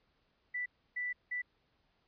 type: tone bursts at uneven times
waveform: sine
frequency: 1975.5 Hz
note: B6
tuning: in tune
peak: -34 dBFS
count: 3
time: 0.54-0.66 / 0.96-1.13 / 1.31-1.42 s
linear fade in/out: 10 ms
effects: pink hiss -75 dBFS RMS until 2.07 s + resampled to 11025 Hz